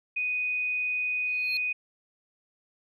sine tone, 2489 Hz, D#7, in tune, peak -26 dBFS, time 0.16-1.73 s, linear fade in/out 10 ms
triangle tone with exponential growth, 4250 Hz, C8, 26 cents sharp, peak -27 dBFS, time 1.26-1.57 s, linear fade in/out 1 ms, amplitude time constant 66 ms
effects none

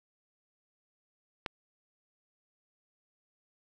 click, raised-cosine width 0.3 ms, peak -17 dBFS, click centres 1.462 s, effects 8-bit

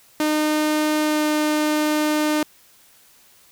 sawtooth tone with pitch glide, 305.3 to 303.5 Hz, D#4 to D#4, -33 to -43 cents, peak -14 dBFS, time 0.2-2.43 s, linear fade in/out 2 ms, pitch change -10 cents, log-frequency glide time 1.02-1.23 s, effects white hiss -53 dBFS RMS until 3.51 s

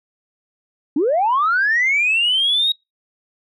sine linear sweep, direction up, 261.6 to 3815 Hz, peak -13 dBFS, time 0.96-2.72 s, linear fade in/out 5 ms, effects noise-tail reverb RT60 0.2 s tail -25 dB re dry + tanh soft clip ceiling -10 dBFS

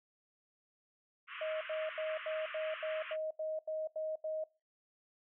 pink band-pass noise, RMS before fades -46 dBFS, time 1.27-3.17 s, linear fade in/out 50 ms, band 1100 to 3100 Hz, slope 96 dB/octave
sine tone bursts, 627 Hz, D#5, 13 cents sharp, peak -35 dBFS, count 11, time 1.41-4.44 s, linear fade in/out 5 ms, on 200 ms, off 83 ms
effects noise-tail reverb RT60 0.3 s tail -23 dB re dry

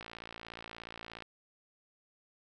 click train, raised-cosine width 0.3 ms, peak -28 dBFS, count 70, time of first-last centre 0.01-1.223 s, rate 56.9 Hz, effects none

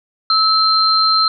sine tone pair together, 1301 / 4147 Hz, E6 / C8, -23 / -16 cents, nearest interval octave + minor sixth, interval 2007 cents, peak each -14 / -13 dBFS, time 0.3-1.28 s, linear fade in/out 2 ms, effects none

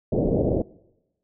white low-pass noise, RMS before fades -22 dBFS, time 0.12-0.62 s, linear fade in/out 5 ms, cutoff 590 Hz, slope 48 dB/octave, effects noise-tail reverb RT60 1.0 s tail -23 dB re dry

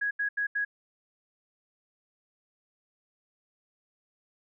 sine tone bursts, 1661.2 Hz, G#6, in tune, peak -26 dBFS, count 4, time 0.01-0.65 s, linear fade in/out 10 ms, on 100 ms, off 80 ms, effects none

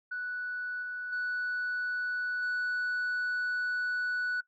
sine tone with level steps, 1480 Hz, F#6, in tune, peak -32 / -34 / -28 / -26 dBFS, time 0.11-4.41 s, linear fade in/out 10 ms, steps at 0.82 / 1.12 / 2.42 s, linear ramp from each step 10 ms, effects noise-tail reverb RT60 0.1 s tail -19 dB re dry + tanh soft clip ceiling -28 dBFS

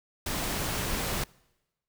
pink noise, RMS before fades -31 dBFS, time 0.26-1.24 s, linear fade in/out 5 ms, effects noise-tail reverb RT60 1.0 s tail -25 dB re dry

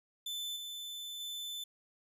40% pulse tone with level steps, 3520 Hz, A7, in tune, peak -36 / -40 / -38 dBFS, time 0.26-1.64 s, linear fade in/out 5 ms, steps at 0.56 / 1.2 s, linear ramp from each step 5 ms, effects none

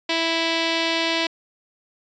5% pulse tone with notch filter, 329.6 Hz, E4, in tune, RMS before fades -22 dBFS, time 0.09-1.27 s, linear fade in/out 5 ms, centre 1400 Hz, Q 1.8, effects resampled to 16000 Hz

